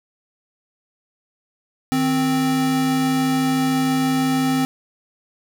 square tone pair together, 155.56 / 261.6 Hz, D#3 / C4, 0 / 0 cents, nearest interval major sixth, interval 900 cents, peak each -27 / -18 dBFS, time 1.92-4.65 s, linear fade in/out 0 ms, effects none

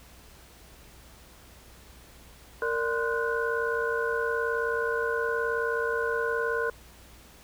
sine tone cluster, 462.6 / 588 / 1035 / 1461 / 1520 Hz, A#4 / D5 / C6 / F#6 / F#6, -13 / +2 / -19 / -22 / +46 cents, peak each -28 / -37 / -34 / -31 / -36 dBFS, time 2.62-6.7 s, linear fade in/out 2 ms, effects added 60 Hz sine -54 dBFS peak until 7.43 s + pink hiss -53 dBFS RMS until 7.43 s

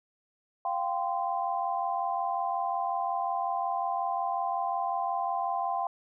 sine chord, F suspended second, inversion none, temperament equal with one note detuned, 698.5 / 784 / 1035.7 Hz, F5 / G5 / C6, 0 / 0 / -18 cents, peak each -32 / -31 / -33 dBFS, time 0.65-5.87 s, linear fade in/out 2 ms, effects none

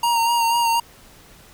square tone with vibrato, 932.3 Hz, A#5, in tune, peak -17 dBFS, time 0.03-0.8 s, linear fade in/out 5 ms, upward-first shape sine, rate 4.1 Hz, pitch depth 28 cents each way, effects pink hiss -48 dBFS RMS until 1.53 s

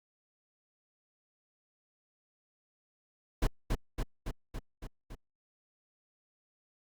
brown noise with echo, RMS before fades -26 dBFS, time 3.42-3.47 s, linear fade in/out 5 ms, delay 280 ms, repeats 6, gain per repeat -3 dB, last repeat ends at 5.15 s, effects Opus 48 kbps

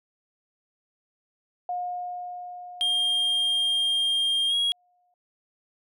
sine tone with exponential decay, 716 Hz, F5, 43 cents sharp, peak -26 dBFS, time 1.69-5.14 s, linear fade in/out 2 ms, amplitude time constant 750 ms
triangle tone with pitch glide, 3210 to 3300 Hz, G7 to G#7, +40 to -12 cents, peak -20 dBFS, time 2.81-4.72 s, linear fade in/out 0 ms, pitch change +48 cents, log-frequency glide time 4.48-4.54 s
effects none

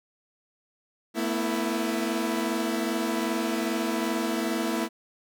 sawtooth chord, A suspended second, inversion none, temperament equal with one note detuned, 224.4 / 246.9 / 329.6 Hz, A3 / B3 / E4, +34 / 0 / 0 cents, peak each -26 / -28 / -25 dBFS, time 1.14-4.89 s, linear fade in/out 50 ms, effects none

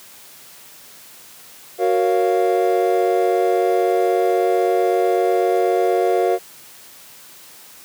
triangle chord, Gb major seventh, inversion none, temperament equal, 370 / 466.2 / 554.4 / 698.5 Hz, Gb4 / Bb4 / Db5 / F5, 0 / 0 / 0 / 0 cents, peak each -17 / -18 / -22 / -18 dBFS, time 1.78-6.39 s, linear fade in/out 50 ms, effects white hiss -43 dBFS RMS until 7.84 s + high-pass 100 Hz 12 dB/octave

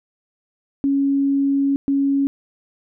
sine tone bursts at uneven times, 277.2 Hz, C#4, in tune, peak -15 dBFS, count 2, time 0.84-1.76 / 1.88-2.27 s, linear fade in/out 0 ms, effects none

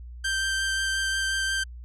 sawtooth tone with vibrato, 1568 Hz, G6, in tune, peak -21 dBFS, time 0.24-1.64 s, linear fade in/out 10 ms, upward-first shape triangle, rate 5.6 Hz, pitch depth 10 cents each way, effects added 60 Hz sine -38 dBFS peak until 1.84 s + resampled to 24000 Hz

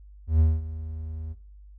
triangle tone with ADSR envelope, 79.2 Hz, D#2, 31 cents sharp, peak -13 dBFS, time 0.27-1.35 s, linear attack 130 ms, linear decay 210 ms, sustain -17 dB, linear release 35 ms, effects noise-tail reverb RT60 0.6 s tail -19 dB re dry + added 50 Hz sine -45 dBFS peak until 1.78 s

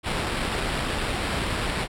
pink noise with sample-and-hold, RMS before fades -27 dBFS, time 0.03-1.88 s, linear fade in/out 50 ms, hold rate 6300 Hz, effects low-pass 10000 Hz 12 dB/octave

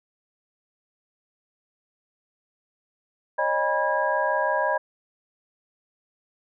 sine tone cluster, 546 / 612 / 810 / 975 / 1636 Hz, C#5 / D#5 / G#5 / B5 / G#6, -26 / -29 / -43 / -23 / -26 cents, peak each -29 / -26 / -31 / -25 / -28 dBFS, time 3.38-4.78 s, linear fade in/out 10 ms, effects none

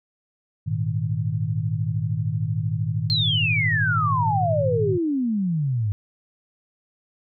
sine chord, Ab suspended second, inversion none, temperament just, 103.83 / 116.8 / 155.74 Hz, Ab2 / Bb2 / Eb3, 0 / +4 / +2 cents, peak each -26 dBFS, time 0.66-4.98 s, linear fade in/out 20 ms
sine exponential sweep, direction down, 4268 to 98.8 Hz, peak -20 dBFS, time 3.1-5.92 s, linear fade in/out 0 ms
effects none

